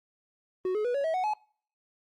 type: tone with pitch steps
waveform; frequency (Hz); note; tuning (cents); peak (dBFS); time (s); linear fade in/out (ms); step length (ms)
triangle; 370 / 425 / 488.2 / 560.8 / 644.2 / 740 / 850; F#4 / G#4 / B4 / C#5 / E5 / F#5 / G#5; 0 / +40 / -20 / +20 / -40 / 0 / +40; -24; 0.65-1.336; 2; 98
effects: noise-tail reverb RT60 0.5 s tail -24 dB re dry + Opus 32 kbps